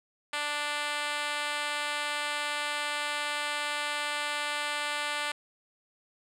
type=tone with high-pass filter; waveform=5% pulse; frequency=294.2 Hz; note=D4; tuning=3 cents sharp; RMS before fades=-32 dBFS; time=0.33-5.32 s; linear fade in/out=5 ms; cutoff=710 Hz; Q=0.83; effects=low-pass 9000 Hz 12 dB/octave

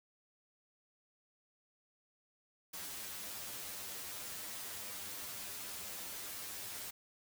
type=noise with comb filter; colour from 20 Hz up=white; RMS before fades=-45 dBFS; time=2.73-6.91 s; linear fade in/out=10 ms; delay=10 ms; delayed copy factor=+0.65; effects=none

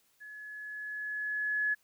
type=tone with level ramp; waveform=sine; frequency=1700 Hz; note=G#6; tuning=40 cents sharp; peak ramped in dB=-45 to -26 dBFS; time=0.2-1.75 s; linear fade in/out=20 ms; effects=white hiss -70 dBFS RMS until 1.83 s

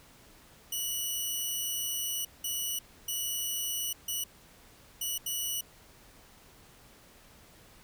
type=tone bursts at uneven times; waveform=10% pulse; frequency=2943 Hz; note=F#7; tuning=10 cents flat; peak=-23 dBFS; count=6; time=0.72-2.25 / 2.44-2.79 / 3.08-3.93 / 4.08-4.24 / 5.01-5.18 / 5.26-5.61 s; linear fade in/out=5 ms; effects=pink hiss -57 dBFS RMS until 7.83 s

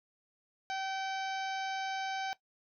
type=harmonic tone with a mistuned harmonic; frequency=770 Hz; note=G5; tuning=31 cents flat; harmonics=1 / 2 / 3 / 4 / 5 / 6 / 7 / 8; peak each=-35 / -41 / -45 / -47 / -49 / -51 / -52 / -53 dBFS; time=0.7-2.33 s; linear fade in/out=0 ms; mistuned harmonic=7; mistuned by=-28 cents; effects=noise-tail reverb RT60 0.1 s tail -17 dB re dry

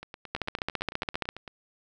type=two click trains; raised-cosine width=0.3 ms; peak=-12 / -24 dBFS; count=15 / 14; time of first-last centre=0.35-1.29 / 0.03-1.478 s; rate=14.9 / 8.98 Hz; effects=none

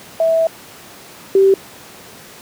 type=tone pair in turn; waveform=sine; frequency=653 / 388.3 Hz; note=E5 / G4; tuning=-17 / -16 cents; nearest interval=major sixth; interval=899 cents; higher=first; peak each=-11 / -7 dBFS; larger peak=second; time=0.2-0.47 / 1.35-1.54 s; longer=first; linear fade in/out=2 ms; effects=pink hiss -38 dBFS RMS until 2.41 s + high-pass 150 Hz 12 dB/octave

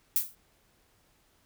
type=noise with exponential decay; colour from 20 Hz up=violet; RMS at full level=-22 dBFS; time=0.16-0.35 s; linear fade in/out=1 ms; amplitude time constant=41 ms; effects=pink hiss -67 dBFS RMS until 1.45 s

